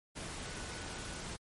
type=tone in noise; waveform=sine; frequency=1480 Hz; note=F#6; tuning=in tune; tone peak=-53 dBFS; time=0.43-1.22 s; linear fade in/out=20 ms; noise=pink; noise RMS=-43 dBFS; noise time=0.15-1.37 s; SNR=-13 dB; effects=MP3 48 kbps